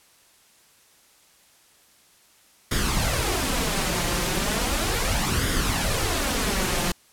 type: noise with flanger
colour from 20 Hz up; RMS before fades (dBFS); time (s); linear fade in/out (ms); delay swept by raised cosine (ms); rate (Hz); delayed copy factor
pink; -24; 2.71-6.92; 5; 0.58 to 5.78; 0.36; +0.55
effects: white hiss -57 dBFS RMS until 7.12 s + low-pass 12000 Hz 12 dB/octave